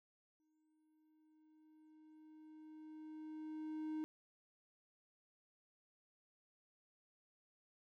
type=tone with exponential growth; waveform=triangle; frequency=310.8 Hz; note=D#4; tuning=2 cents flat; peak=-37 dBFS; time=0.4-4.04 s; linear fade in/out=0 ms; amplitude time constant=790 ms; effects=none